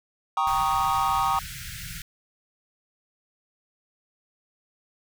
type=chord; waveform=triangle; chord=Eb dominant seventh; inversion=first; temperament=equal; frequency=784 / 932.3 / 1108.7 / 1244.5 Hz; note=G5 / Bb5 / Db6 / Eb6; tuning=0 / 0 / 0 / 0 cents; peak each=-25 dBFS; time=0.37-1.39 s; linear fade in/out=2 ms
type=band-stop noise; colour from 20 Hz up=pink; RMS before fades=-37 dBFS; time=0.47-2.02 s; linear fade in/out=2 ms; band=180 to 1400 Hz; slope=96 dB/octave
effects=none